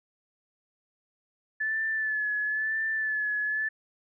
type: tone with vibrato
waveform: sine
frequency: 1735 Hz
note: A6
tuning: 25 cents flat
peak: -26 dBFS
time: 1.6-3.69 s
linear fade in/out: 10 ms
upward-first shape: sine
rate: 1 Hz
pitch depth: 39 cents each way
effects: none